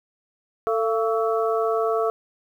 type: tone cluster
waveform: sine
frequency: 445.7 / 681 / 1129 / 1314 Hz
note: A4 / F5 / C#6 / E6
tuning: +22 / -44 / +31 / -6 cents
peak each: -22 / -25 / -29 / -29 dBFS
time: 0.67-2.1 s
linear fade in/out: 0 ms
effects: 9-bit